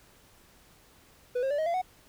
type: tone with pitch steps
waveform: triangle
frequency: 493.9 / 535.5 / 580.6 / 629.5 / 682.5 / 740 Hz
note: B4 / C5 / D5 / D#5 / F5 / F#5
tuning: 0 / +40 / -20 / +20 / -40 / 0 cents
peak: -24 dBFS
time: 1.35-1.818 s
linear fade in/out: 10 ms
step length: 78 ms
effects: pink hiss -59 dBFS RMS until 2.08 s